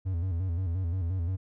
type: tone with vibrato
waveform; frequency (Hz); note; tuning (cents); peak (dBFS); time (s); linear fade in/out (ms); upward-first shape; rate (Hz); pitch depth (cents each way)
triangle; 88.9; F2; +31; -25; 0.05-1.37; 20; square; 5.7; 99
effects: none